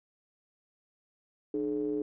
triangle ring-modulated tone, 62.5 Hz, B1, 21 cents sharp, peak -24 dBFS, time 1.54-2.02 s, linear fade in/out 0 ms, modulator 363 Hz, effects none

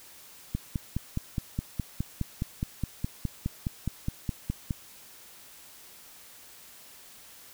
click train, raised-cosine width 5 ms, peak -16 dBFS, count 21, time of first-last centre 0.55-4.708 s, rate 4.81 Hz, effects white hiss -51 dBFS RMS until 7.53 s

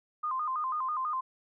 sine tone with vibrato, 1130 Hz, C#6, 33 cents sharp, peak -29 dBFS, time 0.23-1.21 s, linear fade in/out 10 ms, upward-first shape square, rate 6.1 Hz, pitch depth 140 cents each way, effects none

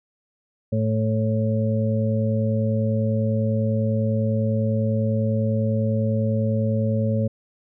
harmonic tone, 110 Hz, A2, in tune, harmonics 1 / 2 / 4 / 5, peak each -21 / -24 / -33 / -27 dBFS, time 0.72-7.28 s, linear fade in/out 10 ms, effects none

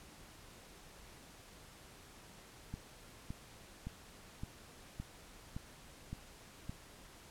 click train, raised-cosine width 5 ms, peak -29 dBFS, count 8, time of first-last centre 2.74-6.695 s, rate 1.77 Hz, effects pink hiss -57 dBFS RMS until 7.3 s + low-pass 12000 Hz 12 dB/octave

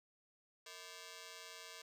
5% pulse ring-modulated tone, 550 Hz, C#5, 14 cents flat, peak -36 dBFS, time 0.66-1.82 s, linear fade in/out 5 ms, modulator 89.5 Hz, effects resampled to 32000 Hz

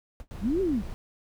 brown noise with exponential decay, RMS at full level -34 dBFS, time 0.2-0.28 s, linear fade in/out 0 ms, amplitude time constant 17 ms
brown noise, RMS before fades -37 dBFS, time 0.31-0.94 s, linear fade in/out 0 ms
sine linear two-way sweep, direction up then down, 172.3 to 399.3 to 172.3 Hz, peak -23 dBFS, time 0.41-0.83 s, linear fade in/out 50 ms, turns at 0.61 s
effects none

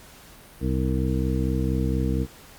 harmonic tone with a mistuned harmonic, 64.3 Hz, C2, 30 cents flat, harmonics 1 / 2 / 3 / 4 / 5 / 7, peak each -25 / -27 / -29 / -30 / -31 / -33 dBFS, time 0.6-2.27 s, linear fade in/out 50 ms, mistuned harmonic 7, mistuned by +40 cents, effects pink hiss -48 dBFS RMS until 2.58 s + Opus 48 kbps

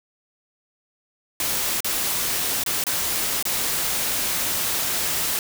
white noise with dropouts, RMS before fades -24 dBFS, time 1.4-5.39 s, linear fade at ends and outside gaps 1 ms, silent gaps 1.805-1.845 / 2.637-2.662 / 2.839-2.867 / 3.426-3.453 s, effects none

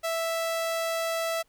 sawtooth tone, 659.3 Hz, E5, in tune, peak -23 dBFS, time 0.03-1.43 s, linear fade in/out 20 ms, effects pink hiss -68 dBFS RMS until 1.48 s

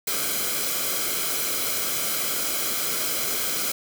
white noise with comb filter, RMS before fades -26 dBFS, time 0.07-3.72 s, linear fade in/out 5 ms, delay 1.1 ms, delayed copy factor -0.65, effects none

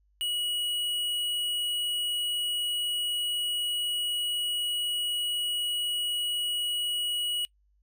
sine tone with hard clipping, 2914 Hz, F#7, 27 cents flat, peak -29 dBFS, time 0.21-7.45 s, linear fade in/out 0 ms, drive 13 dB, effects noise-tail reverb RT60 0.1 s tail -24 dB re dry + added 50 Hz sine -64 dBFS peak until 7.82 s

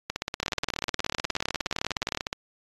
two click trains, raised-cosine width 0.2 ms, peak -11 / -9 dBFS, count 38 / 35, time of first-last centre 0.1-2.329 / 0.43-2.174 s, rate 16.6 / 19.5 Hz, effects AAC 32 kbps

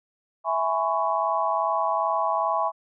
sine chord, C# minor seventh, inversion first, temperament equal with one note detuned, 659.3 / 830.6 / 1006.2 / 1108.7 Hz, E5 / G#5 / B5 / C#6, 0 / 0 / +32 / 0 cents, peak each -27 dBFS, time 0.44-2.72 s, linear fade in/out 50 ms, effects none

